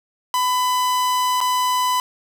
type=tone with dropouts; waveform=45% pulse; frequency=1000 Hz; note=B5; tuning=21 cents sharp; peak=-17 dBFS; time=0.34-2 s; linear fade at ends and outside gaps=1 ms; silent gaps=1.405-1.412 s; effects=none